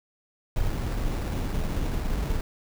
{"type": "noise with sample-and-hold", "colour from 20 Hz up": "brown", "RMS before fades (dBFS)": -27, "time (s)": [0.56, 2.41], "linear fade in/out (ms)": 2, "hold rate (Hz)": 3150, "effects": []}